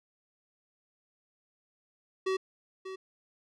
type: tone with echo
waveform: square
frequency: 379.3 Hz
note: F#4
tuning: 43 cents sharp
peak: -28 dBFS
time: 2.26-2.37 s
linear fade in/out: 10 ms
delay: 590 ms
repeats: 1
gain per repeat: -11 dB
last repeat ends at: 2.96 s
effects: low-pass 5000 Hz 12 dB/octave